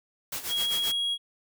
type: noise with tremolo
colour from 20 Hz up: white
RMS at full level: -32 dBFS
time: 0.32-0.92 s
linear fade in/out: 5 ms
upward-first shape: sine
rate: 7.6 Hz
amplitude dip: 75%
type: tone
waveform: triangle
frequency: 3300 Hz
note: G#7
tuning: 12 cents flat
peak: -24 dBFS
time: 0.48-1.18 s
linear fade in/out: 50 ms
effects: none